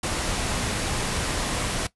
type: low-pass noise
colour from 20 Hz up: pink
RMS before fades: -27 dBFS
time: 0.03-1.87 s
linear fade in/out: 5 ms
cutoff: 11000 Hz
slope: 96 dB/octave
effects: noise-tail reverb RT60 0.1 s tail -17 dB re dry